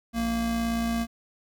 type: tone pair together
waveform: square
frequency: 57.65 / 230.6 Hz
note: A#1 / A#3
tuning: -19 / -19 cents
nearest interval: 2 octaves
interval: 2400 cents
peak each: -35 / -26 dBFS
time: 0.13-1.07 s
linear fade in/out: 50 ms
effects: none